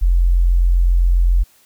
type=tone; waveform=sine; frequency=43.75 Hz; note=F1; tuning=4 cents sharp; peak=-10 dBFS; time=0.01-1.44 s; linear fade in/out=20 ms; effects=white hiss -53 dBFS RMS until 1.65 s